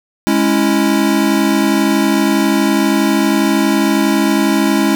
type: chord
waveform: square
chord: C# minor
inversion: second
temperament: equal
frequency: 207.7 / 277.2 / 329.6 Hz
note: G#3 / C#4 / E4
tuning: 0 / 0 / 0 cents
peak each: -16 dBFS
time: 0.27-4.95 s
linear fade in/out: 0 ms
effects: none